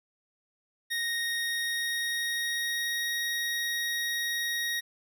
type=tone with pitch glide; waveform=25% pulse; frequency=1864.7 to 1880.9 Hz; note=A#6 to A#6; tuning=0 to +15 cents; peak=-25 dBFS; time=0.9-4.81 s; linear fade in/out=20 ms; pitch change=+15 cents; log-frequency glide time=1.44-3.14 s; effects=11-bit